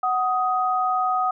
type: tone pair together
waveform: sine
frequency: 744 / 1251.3 Hz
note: F#5 / D#6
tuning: +9 / +9 cents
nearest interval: major sixth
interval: 900 cents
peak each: -22 dBFS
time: 0.03-1.31 s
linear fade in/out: 5 ms
effects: none